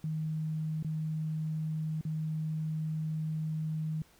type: tone with dropouts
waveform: sine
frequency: 156.7 Hz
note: D#3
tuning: 13 cents sharp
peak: -31 dBFS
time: 0.04-4.02 s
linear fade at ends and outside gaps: 2 ms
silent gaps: 0.827-0.846 / 2.011-2.051 s
effects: pink hiss -63 dBFS RMS until 4.19 s